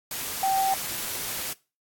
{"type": "tone in noise", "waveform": "sine", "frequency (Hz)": 774, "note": "G5", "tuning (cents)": -22, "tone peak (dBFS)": -21, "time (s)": [0.43, 0.74], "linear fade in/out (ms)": 2, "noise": "white", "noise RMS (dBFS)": -32, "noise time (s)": [0.11, 1.53], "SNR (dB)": 8, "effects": ["noise-tail reverb RT60 0.3 s tail -21 dB re dry", "AAC 64 kbps"]}